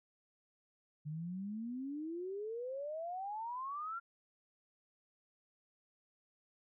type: exponential sweep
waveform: sine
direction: up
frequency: 146.83 to 1400 Hz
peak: -39 dBFS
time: 1.05-4 s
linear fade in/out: 20 ms
effects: none